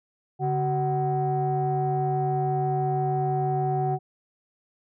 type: tone cluster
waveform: sine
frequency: 142.6 / 377.4 / 749 Hz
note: C#3 / F#4 / F#5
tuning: +49 / +34 / +21 cents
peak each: -25 / -28 / -25 dBFS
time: 0.39-3.99 s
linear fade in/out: 50 ms
effects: tanh soft clip ceiling -16 dBFS